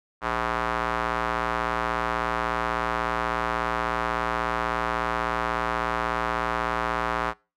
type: tone with band-pass filter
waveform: square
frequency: 58.2 Hz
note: A#1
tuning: 2 cents flat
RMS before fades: -27 dBFS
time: 0.21-7.34 s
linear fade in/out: 50 ms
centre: 1200 Hz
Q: 1.8
effects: noise-tail reverb RT60 0.3 s tail -23 dB re dry